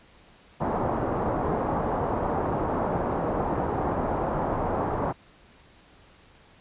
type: low-pass noise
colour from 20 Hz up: white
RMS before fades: -27 dBFS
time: 0.6-5.13 s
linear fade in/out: 20 ms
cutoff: 960 Hz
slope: 24 dB/octave
effects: pink hiss -55 dBFS RMS until 6.6 s + resampled to 8000 Hz